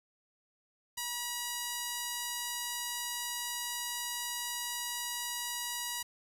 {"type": "tone", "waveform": "5% pulse", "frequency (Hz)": 964, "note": "B5", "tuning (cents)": -42, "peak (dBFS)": -23, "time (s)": [0.97, 6.03], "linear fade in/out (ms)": 10, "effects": ["9-bit"]}